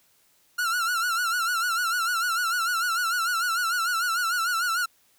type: tone with vibrato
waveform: 45% pulse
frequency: 1396.9 Hz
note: F6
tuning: in tune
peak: -23 dBFS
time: 0.58-4.86 s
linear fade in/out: 10 ms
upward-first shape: sine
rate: 6.7 Hz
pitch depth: 100 cents each way
effects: white hiss -63 dBFS RMS until 5.18 s